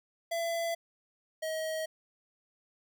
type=tone pair in turn; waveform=square; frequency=672 / 634.3 Hz; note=E5 / D#5; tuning=+33 / +33 cents; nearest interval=minor second; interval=100 cents; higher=first; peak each=-31 / -33 dBFS; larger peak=first; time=0.31-0.75 / 1.42-1.86 s; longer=neither; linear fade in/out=10 ms; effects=none